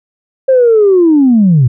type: linear sweep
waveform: sine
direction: down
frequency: 537 to 113.6 Hz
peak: -3 dBFS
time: 0.48-1.68 s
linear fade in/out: 10 ms
effects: tanh soft clip ceiling 0 dBFS